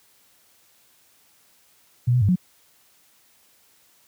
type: tone with pitch steps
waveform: sine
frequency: 122 / 124.9 / 100.6 / 181.2 Hz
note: B2 / B2 / G2 / F#3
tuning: -21 / +20 / +45 / -36 cents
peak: -15 dBFS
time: 2.07-2.358 s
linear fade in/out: 10 ms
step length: 72 ms
effects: white hiss -59 dBFS RMS until 4.07 s + high-pass 60 Hz 12 dB/octave